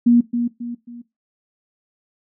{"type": "tone with echo", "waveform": "sine", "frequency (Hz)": 238.4, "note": "A#3", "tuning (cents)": 39, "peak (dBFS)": -9, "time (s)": [0.06, 0.21], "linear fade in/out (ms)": 10, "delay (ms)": 270, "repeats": 3, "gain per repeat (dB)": -8, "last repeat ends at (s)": 1.02, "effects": ["noise-tail reverb RT60 0.2 s tail -17 dB re dry"]}